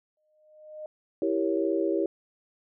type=tone with exponential growth; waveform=sine; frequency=614 Hz; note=D#5; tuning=23 cents flat; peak=-34 dBFS; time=0.17-0.86 s; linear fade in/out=2 ms; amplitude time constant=150 ms
type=chord; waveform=sine; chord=E diminished seventh; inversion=none; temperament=equal; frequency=329.6 / 392 / 466.2 / 554.4 Hz; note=E4 / G4 / Bb4 / Db5; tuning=0 / 0 / 0 / 0 cents; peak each=-27 / -28 / -33 / -31 dBFS; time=1.22-2.06 s; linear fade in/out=2 ms
effects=none